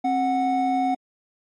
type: tone pair together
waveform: triangle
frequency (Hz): 266.3 / 736.9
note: C4 / F#5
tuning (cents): +31 / -7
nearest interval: octave + tritone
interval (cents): 1762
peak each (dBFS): -22 / -19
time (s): 0.04-0.95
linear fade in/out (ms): 10
effects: MP3 48 kbps